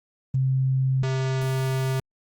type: tone pair in turn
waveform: sine / square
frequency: 132 / 132 Hz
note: C3 / C3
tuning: +16 / +16 cents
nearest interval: unison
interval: 0 cents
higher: neither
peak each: -19 / -23 dBFS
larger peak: first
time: 0.34-1.03 / 1.03-2 s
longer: second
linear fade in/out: 5 ms
effects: Opus 24 kbps